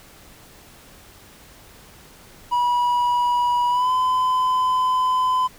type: tone with pitch glide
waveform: triangle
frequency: 972 to 1015.6 Hz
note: B5 to B5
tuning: -28 to +48 cents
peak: -15 dBFS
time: 2.51-5.48 s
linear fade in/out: 20 ms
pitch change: +76 cents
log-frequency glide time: 3.69-3.91 s
effects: pink hiss -47 dBFS RMS until 5.58 s